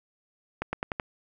accelerating click train, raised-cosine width 0.5 ms, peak -14 dBFS, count 5, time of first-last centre 0.62-0.998 s, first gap 110 ms, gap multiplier 0.9, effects none

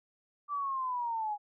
sine linear sweep, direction down, 1174.7 to 818 Hz, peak -31 dBFS, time 0.48-1.38 s, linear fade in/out 50 ms, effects none

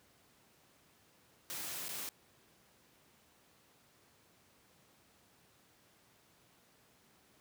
white noise with dropouts, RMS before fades -42 dBFS, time 1.5-2.09 s, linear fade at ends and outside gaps 0 ms, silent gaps 1.883-1.891 s, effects pink hiss -67 dBFS RMS until 7.4 s + high-pass 100 Hz 12 dB/octave

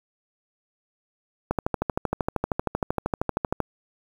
click train, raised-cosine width 1 ms, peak -9 dBFS, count 28, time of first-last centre 1.51-3.603 s, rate 12.9 Hz, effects 7-bit

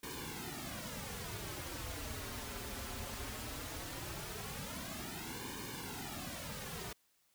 pink noise with flanger, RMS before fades -44 dBFS, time 0.03-6.93 s, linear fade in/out 5 ms, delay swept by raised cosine 1.5 to 6.4 ms, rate 0.18 Hz, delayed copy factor -0.9, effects white hiss -74 dBFS RMS until 7.34 s

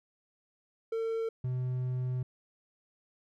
triangle tone pair in turn, 451.7 / 126.75 Hz, A4 / B2, +45 / +45 cents, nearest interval octave + minor seventh, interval 2200 cents, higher first, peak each -28 dBFS, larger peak neither, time 0.92-1.29 / 1.44-2.23 s, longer second, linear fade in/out 5 ms, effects none

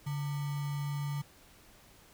sine tone with sample-and-hold, 143.4 Hz, D3, 41 cents flat, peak -32 dBFS, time 0.06-1.22 s, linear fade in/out 10 ms, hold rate 1050 Hz, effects pink hiss -59 dBFS RMS until 2.13 s

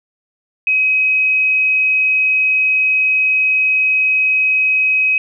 sine tone, 2536 Hz, D#7, 32 cents sharp, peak -11 dBFS, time 0.67-5.18 s, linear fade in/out 2 ms, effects none

